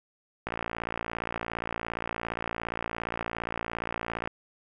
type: click train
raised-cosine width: 0.5 ms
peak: -16 dBFS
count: 219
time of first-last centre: 0.47-4.275 s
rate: 57.3 Hz
effects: none